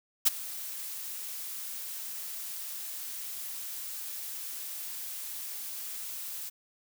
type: noise with ADSR envelope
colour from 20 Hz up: blue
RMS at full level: -19 dBFS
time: 0.25-6.5 s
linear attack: 22 ms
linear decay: 17 ms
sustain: -20 dB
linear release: 17 ms
effects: none